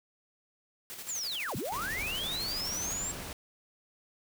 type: noise with tremolo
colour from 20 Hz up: white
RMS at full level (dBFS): -42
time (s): 0.9-2.93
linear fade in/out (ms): 0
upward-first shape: square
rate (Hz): 12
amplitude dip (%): 45
type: linear two-way sweep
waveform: sine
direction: down then up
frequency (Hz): 7600 to 86.2 to 7600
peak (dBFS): -33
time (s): 1.08-3.12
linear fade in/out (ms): 10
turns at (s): 1.56
type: noise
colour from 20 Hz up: pink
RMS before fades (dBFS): -41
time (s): 1.72-3.33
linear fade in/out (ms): 2
effects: none